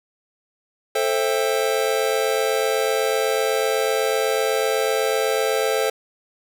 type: chord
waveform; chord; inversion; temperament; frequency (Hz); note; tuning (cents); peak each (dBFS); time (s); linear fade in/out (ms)
square; A minor seventh; none; just; 440 / 528 / 660 / 792; A4 / C5 / E5 / G5; 0 / +16 / +2 / +18; -23 / -24 / -28 / -29; 0.95-5.9; 5
effects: none